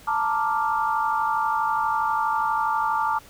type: chord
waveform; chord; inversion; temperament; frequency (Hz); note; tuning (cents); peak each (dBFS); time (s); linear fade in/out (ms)
sine; Bb major seventh; third; equal; 880 / 932.3 / 1174.7 / 1396.9; A5 / Bb5 / D6 / F6; 0 / 0 / 0 / 0; -24 / -29 / -25 / -30; 0.07-3.19; 10
effects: pink hiss -49 dBFS RMS until 3.29 s